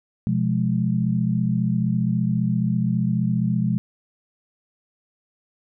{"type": "chord", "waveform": "sine", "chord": "F diminished", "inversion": "second", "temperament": "just", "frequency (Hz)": [125.72, 174.61, 209.5], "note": ["Cb3", "F3", "Ab3"], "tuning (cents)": [31, 0, 15], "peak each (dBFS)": -23, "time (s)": [0.27, 3.78], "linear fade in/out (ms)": 0, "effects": []}